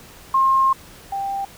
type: tone pair in turn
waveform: sine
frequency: 1067 / 789 Hz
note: C6 / G5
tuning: +34 / +11 cents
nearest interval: perfect fourth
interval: 523 cents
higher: first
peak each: -13 / -22 dBFS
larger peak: first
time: 0.34-0.73 / 1.12-1.45 s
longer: first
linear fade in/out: 5 ms
effects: pink hiss -44 dBFS RMS until 1.57 s